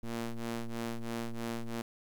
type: ring-modulated tone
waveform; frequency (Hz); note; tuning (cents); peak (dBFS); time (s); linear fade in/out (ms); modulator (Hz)
sawtooth; 116.54; A#2; 0; -28; 0.03-1.82; 5; 115
effects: 11-bit